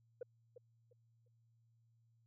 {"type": "tone with echo", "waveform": "sine", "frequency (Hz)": 490, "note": "B4", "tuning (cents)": -14, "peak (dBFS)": -39, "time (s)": [0.21, 0.23], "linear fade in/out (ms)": 5, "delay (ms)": 350, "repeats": 3, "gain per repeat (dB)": -12, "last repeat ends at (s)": 1.28, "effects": ["tanh soft clip ceiling -39 dBFS", "added 115 Hz sine -70 dBFS peak until 2.26 s"]}